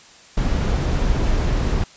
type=noise; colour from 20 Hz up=brown; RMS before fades=-19 dBFS; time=0.37-1.84 s; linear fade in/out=5 ms; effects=white hiss -46 dBFS RMS until 1.96 s + resampled to 16000 Hz